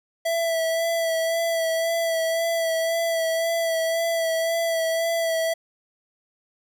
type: tone with vibrato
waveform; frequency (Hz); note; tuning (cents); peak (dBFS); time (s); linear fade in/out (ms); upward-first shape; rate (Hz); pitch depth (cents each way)
square; 660; E5; +2; -22; 0.25-5.54; 10; sine; 1.9; 23
effects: none